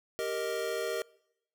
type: chord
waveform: square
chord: Eb major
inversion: first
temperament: equal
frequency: 392 / 466.2 / 622.3 Hz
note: G4 / Bb4 / Eb5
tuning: 0 / 0 / 0 cents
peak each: -38 / -35 / -37 dBFS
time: 0.19-1.02 s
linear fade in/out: 0 ms
effects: noise-tail reverb RT60 0.8 s tail -24 dB re dry